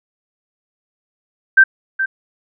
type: tone with echo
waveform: sine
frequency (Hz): 1562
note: G6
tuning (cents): -7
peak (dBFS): -4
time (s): 1.57-1.64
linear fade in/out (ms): 10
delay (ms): 420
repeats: 1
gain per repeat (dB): -11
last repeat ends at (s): 2.06
effects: none